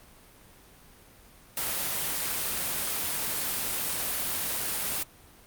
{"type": "noise", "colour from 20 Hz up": "white", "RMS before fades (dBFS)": -30, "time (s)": [1.57, 5.03], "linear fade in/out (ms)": 2, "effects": ["pink hiss -54 dBFS RMS until 5.46 s", "Opus 32 kbps"]}